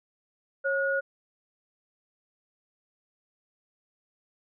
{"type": "tone pair together", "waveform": "sine", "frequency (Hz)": [548, 1446.6], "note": ["C#5", "F#6"], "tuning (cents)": [-20, -39], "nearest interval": "octave + perfect fourth", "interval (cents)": 1681, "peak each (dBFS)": -27, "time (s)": [0.64, 1.01], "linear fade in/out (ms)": 20, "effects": []}